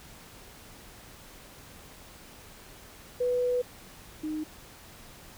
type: tone pair in turn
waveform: sine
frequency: 493.9 / 308.5 Hz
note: B4 / D#4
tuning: 0 / -15 cents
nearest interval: minor sixth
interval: 815 cents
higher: first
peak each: -24 / -30 dBFS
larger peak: first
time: 3.2-3.62 / 4.23-4.44 s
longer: first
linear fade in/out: 10 ms
effects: pink hiss -50 dBFS RMS until 5.37 s